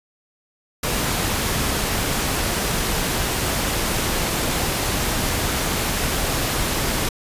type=noise; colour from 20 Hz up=pink; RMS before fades=-22 dBFS; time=0.83-7.09 s; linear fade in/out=5 ms; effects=resampled to 32000 Hz